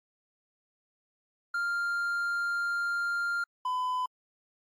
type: tone pair in turn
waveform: triangle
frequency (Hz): 1396.9 / 1006.3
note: F6 / B5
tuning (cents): 0 / +32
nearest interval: tritone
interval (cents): 568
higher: first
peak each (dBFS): -26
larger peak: neither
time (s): 1.54-3.44 / 3.65-4.06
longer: first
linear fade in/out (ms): 5
effects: AAC 64 kbps